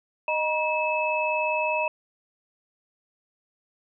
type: tone cluster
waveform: sine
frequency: 618 / 955 / 2600 Hz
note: D#5 / A#5 / E7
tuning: -12 / +42 / -24 cents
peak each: -27 dBFS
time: 0.28-1.88 s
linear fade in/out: 2 ms
effects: none